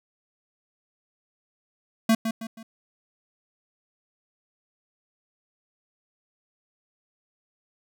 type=tone with echo; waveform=square; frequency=224.3 Hz; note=A3; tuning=34 cents sharp; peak=-17 dBFS; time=2.09-2.15 s; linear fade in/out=5 ms; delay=160 ms; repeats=3; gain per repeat=-8 dB; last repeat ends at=2.63 s; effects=none